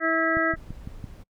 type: harmonic tone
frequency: 325.3 Hz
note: E4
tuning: 23 cents flat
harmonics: 1 / 2 / 4 / 5 / 6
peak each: -27 / -27 / -27 / -27 / -27 dBFS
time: 0-0.56 s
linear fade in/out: 50 ms
type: click train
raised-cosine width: 5 ms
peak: -22 dBFS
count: 5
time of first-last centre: 0.37-1.042 s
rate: 5.95 Hz
type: noise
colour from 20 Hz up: brown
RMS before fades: -42 dBFS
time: 0.55-1.24 s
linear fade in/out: 20 ms
effects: noise-tail reverb RT60 0.1 s tail -26 dB re dry